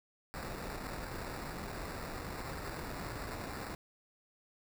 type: noise with sample-and-hold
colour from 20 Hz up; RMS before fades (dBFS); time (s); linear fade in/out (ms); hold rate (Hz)
pink; -42; 0.34-3.75; 0; 3150
effects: none